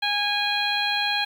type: harmonic tone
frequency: 822 Hz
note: G#5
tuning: 18 cents flat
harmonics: 1 / 2 / 3 / 4 / 5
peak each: -28 / -28 / -28 / -28 / -28 dBFS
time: 0.02-1.25 s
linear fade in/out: 10 ms
effects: 8-bit